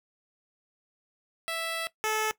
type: tone pair in turn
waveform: 10% pulse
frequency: 659.3 / 433.7 Hz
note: E5 / A4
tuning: 0 / -25 cents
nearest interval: perfect fifth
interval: 725 cents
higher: first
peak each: -22 / -18 dBFS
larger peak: second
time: 1.48-1.87 / 2.04-2.31 s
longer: first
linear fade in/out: 0 ms
effects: noise-tail reverb RT60 0.1 s tail -18 dB re dry